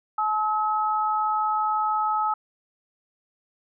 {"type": "tone pair together", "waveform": "sine", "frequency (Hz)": [858, 1283.9], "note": ["A5", "E6"], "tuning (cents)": [-44, -46], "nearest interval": "perfect fifth", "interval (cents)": 698, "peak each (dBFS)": -24, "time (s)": [0.18, 2.34], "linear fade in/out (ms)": 5, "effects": []}